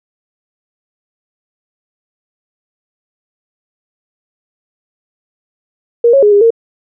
sine tone with pitch steps, 471.4 / 549 / 415.7 / 406.6 / 458.8 Hz, A#4 / C#5 / G#4 / G#4 / A#4, +19 / -17 / +2 / -37 / -28 cents, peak -4 dBFS, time 6.04-6.505 s, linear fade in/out 5 ms, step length 93 ms, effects none

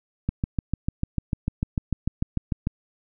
click train, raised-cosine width 5 ms, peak -11 dBFS, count 17, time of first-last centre 0.29-2.671 s, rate 6.72 Hz, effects none

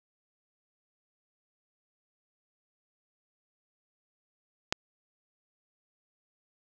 click, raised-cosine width 0.2 ms, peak -8 dBFS, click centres 4.725 s, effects none

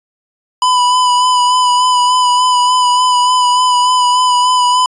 square tone with vibrato, 995 Hz, B5, 13 cents sharp, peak -9 dBFS, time 0.62-4.86 s, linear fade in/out 2 ms, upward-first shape sine, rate 3.4 Hz, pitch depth 23 cents each way, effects resampled to 22050 Hz

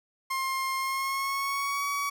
30% pulse tone with pitch glide, 1062 to 1131.7 Hz, C6 to C#6, +25 to +35 cents, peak -25 dBFS, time 0.3-2.1 s, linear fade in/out 10 ms, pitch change +110 cents, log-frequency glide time 0.77-1.86 s, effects none

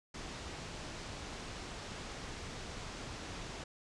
pink low-pass noise, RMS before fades -45 dBFS, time 0.14-3.64 s, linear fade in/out 5 ms, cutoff 7200 Hz, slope 24 dB/octave, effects resampled to 24000 Hz

